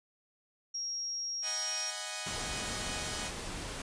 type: tone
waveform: sine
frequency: 5600 Hz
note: F8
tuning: 4 cents sharp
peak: -34 dBFS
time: 0.74-1.91 s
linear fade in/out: 10 ms
type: chord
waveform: 5% pulse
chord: G# minor seventh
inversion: second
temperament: equal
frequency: 622.3 / 740 / 830.6 / 987.8 Hz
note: D#5 / F#5 / G#5 / B5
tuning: 0 / 0 / 0 / 0 cents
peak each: -30 / -31 / -31 / -35 dBFS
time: 1.42-3.32 s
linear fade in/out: 50 ms
type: noise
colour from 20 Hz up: pink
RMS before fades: -40 dBFS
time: 2.26-3.82 s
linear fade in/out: 5 ms
effects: resampled to 22050 Hz